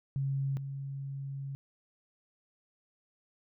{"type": "tone pair in turn", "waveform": "sine", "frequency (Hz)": [136.9, 137.59], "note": ["C#3", "C#3"], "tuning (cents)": [-21, -13], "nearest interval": "unison", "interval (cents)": 8, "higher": "second", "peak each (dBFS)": [-29, -36], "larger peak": "first", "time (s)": [[0.16, 0.57], [0.57, 1.55]], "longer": "second", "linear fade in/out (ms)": 0, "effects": []}